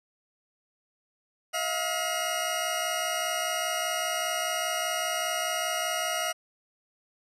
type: tone cluster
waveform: 20% pulse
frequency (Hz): 643 / 708 / 2875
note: E5 / F5 / F7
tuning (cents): -43 / +23 / +50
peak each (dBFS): -27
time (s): 1.53-6.33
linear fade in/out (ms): 20
effects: resampled to 32000 Hz